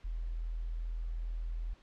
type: tone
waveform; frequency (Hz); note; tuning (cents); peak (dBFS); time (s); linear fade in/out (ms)
sine; 41.22; E1; +1; -34; 0.04-1.74; 10
effects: pink hiss -64 dBFS RMS until 1.82 s + low-pass 4000 Hz 12 dB/octave